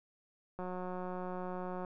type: click train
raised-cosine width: 1 ms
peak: -28 dBFS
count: 230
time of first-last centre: 0.59-1.848 s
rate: 182 Hz
effects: none